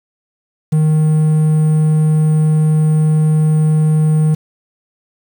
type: tone with quantisation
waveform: triangle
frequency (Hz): 155.2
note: D#3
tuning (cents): -4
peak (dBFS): -7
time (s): 0.72-4.35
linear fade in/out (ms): 10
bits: 6
effects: none